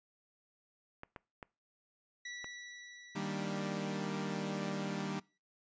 clicks, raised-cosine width 0.5 ms, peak -30 dBFS, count 4, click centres 1.034 / 1.162 / 1.428 / 2.444 s
sawtooth tone with exponential decay, 1952 Hz, B6, 21 cents flat, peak -38 dBFS, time 2.25-5.38 s, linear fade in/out 5 ms, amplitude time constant 680 ms
sawtooth chord, Eb major seventh, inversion none, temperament equal with one note detuned, 155.56 / 196 / 233.1 / 294.5 Hz, Eb3 / G3 / Bb3 / D4, 0 / 0 / 0 / +5 cents, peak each -38 / -35 / -40 / -41 dBFS, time 3.15-5.2 s, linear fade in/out 10 ms
effects noise-tail reverb RT60 0.3 s tail -23 dB re dry + resampled to 16000 Hz

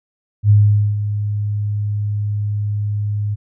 sine tone with ADSR envelope, 103.83 Hz, G#2, in tune, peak -6 dBFS, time 0.43-3.36 s, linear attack 70 ms, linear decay 460 ms, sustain -11 dB, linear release 26 ms, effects none

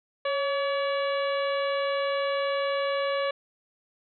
harmonic tone with a mistuned harmonic, 569 Hz, C#5, 45 cents sharp, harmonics 1 / 2 / 3 / 4 / 5 / 6 / 7, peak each -26 / -32 / -36 / -38 / -40 / -42 / -43 dBFS, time 0.25-3.31 s, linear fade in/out 5 ms, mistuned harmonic 1, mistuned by -46 cents, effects none

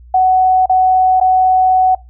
sine tone with dropouts, 746 Hz, F#5, 14 cents sharp, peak -7 dBFS, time 0.14-1.95 s, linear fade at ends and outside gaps 5 ms, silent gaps 0.659-0.695 / 1.201-1.211 s, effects noise-tail reverb RT60 0.2 s tail -20 dB re dry + added 60 Hz sine -36 dBFS peak until 2.09 s

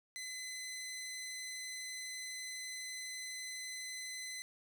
15% pulse tone, 2028 Hz, B6, 45 cents sharp, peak -36 dBFS, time 0.16-4.42 s, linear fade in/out 0 ms, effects none

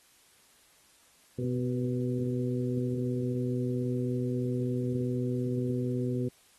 harmonic tone with a mistuned harmonic, 125.2 Hz, B2, 24 cents sharp, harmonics 1 / 2 / 3 / 4, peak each -31 / -32 / -35 / -39 dBFS, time 1.38-6.29 s, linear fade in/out 10 ms, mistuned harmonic 4, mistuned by -32 cents, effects white hiss -62 dBFS RMS until 6.58 s + AAC 32 kbps

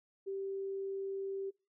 sine tone, 390 Hz, G4, 9 cents flat, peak -36 dBFS, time 0.26-1.51 s, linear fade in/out 20 ms, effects noise-tail reverb RT60 0.3 s tail -24 dB re dry

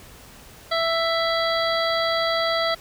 harmonic tone, 662 Hz, E5, 7 cents sharp, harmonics 1 / 2 / 3 / 5 / 6 / 7, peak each -23 / -26 / -28 / -30 / -31 / -31 dBFS, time 0.71-2.75 s, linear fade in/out 10 ms, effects pink hiss -46 dBFS RMS until 2.8 s

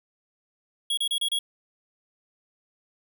square tone bursts, 3322 Hz, G#7, in tune, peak -24 dBFS, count 5, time 0.9-1.39 s, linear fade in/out 5 ms, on 74 ms, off 30 ms, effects none

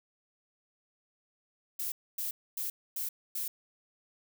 violet noise bursts, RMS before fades -35 dBFS, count 5, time 1.79-3.48 s, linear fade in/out 5 ms, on 130 ms, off 260 ms, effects none

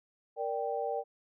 sine chord, G minor, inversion first, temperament equal, 466.2 / 587.3 / 784 Hz, Bb4 / D5 / G5, 0 / 0 / 0 cents, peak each -35 / -36 / -35 dBFS, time 0.36-1.04 s, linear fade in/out 50 ms, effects none

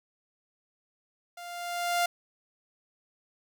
sawtooth tone with level ramp, 698.5 Hz, F5, in tune, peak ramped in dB -38 to -19 dBFS, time 1.37-2.06 s, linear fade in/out 5 ms, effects none

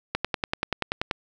click train, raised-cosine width 0.3 ms, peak -8 dBFS, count 11, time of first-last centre 0.15-1.112 s, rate 10.4 Hz, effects none

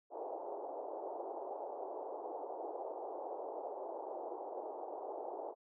white band-pass noise, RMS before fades -44 dBFS, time 0.1-5.55 s, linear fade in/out 50 ms, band 350 to 860 Hz, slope 48 dB/octave, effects none

